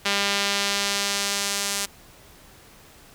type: tone with band-pass filter sweep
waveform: sawtooth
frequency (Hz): 200.4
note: G3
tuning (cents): +38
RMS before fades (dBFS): -25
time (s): 0.05-1.86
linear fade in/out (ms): 10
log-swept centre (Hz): 3400 to 7700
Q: 0.89
effects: pink hiss -50 dBFS RMS until 3.14 s